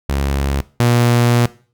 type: tone pair in turn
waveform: sawtooth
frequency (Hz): 69.3 / 119.86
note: C#2 / A#2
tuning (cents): 0 / +49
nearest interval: major sixth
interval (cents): 949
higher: second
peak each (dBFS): -12 / -7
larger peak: second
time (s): 0.09-0.61 / 0.8-1.46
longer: second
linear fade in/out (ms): 0
effects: noise-tail reverb RT60 0.4 s tail -19 dB re dry